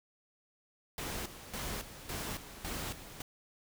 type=noise with tremolo; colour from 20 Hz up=pink; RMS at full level=-39 dBFS; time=0.98-3.22 s; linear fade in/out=2 ms; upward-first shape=square; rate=1.8 Hz; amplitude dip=70%; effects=none